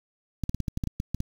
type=clicks; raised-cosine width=5 ms; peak=-16 dBFS; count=11; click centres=0.437 / 0.494 / 0.546 / 0.603 / 0.682 / 0.774 / 0.838 / 0.873 / 1.001 / 1.146 / 1.204 s; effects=7-bit